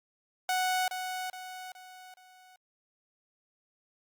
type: tone with echo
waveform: sawtooth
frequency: 740 Hz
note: F#5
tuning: in tune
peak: -23 dBFS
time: 0.49-0.88 s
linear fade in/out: 2 ms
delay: 420 ms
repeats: 4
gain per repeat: -7 dB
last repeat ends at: 2.56 s
effects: Opus 48 kbps